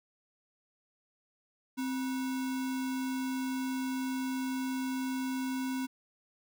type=tone with sample-and-hold; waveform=sine; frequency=261 Hz; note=C4; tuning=4 cents flat; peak=-31 dBFS; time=1.77-5.87 s; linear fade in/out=20 ms; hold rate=1225 Hz; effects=none